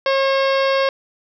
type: harmonic tone with a mistuned harmonic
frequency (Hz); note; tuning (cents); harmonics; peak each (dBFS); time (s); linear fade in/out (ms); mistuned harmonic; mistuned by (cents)
541; C#5; -42; 1 / 2 / 3 / 4 / 5 / 6 / 7 / 8 / 9 / 10; -16 / -22 / -26 / -28 / -30 / -32 / -33 / -34 / -35 / -36; 0.06-0.89; 2; 8; +47
effects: none